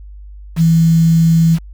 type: tone with quantisation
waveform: sine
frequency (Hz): 164.3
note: E3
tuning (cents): -5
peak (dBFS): -7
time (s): 0.56-1.59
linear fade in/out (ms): 50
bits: 5
effects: added 50 Hz sine -31 dBFS peak until 1.73 s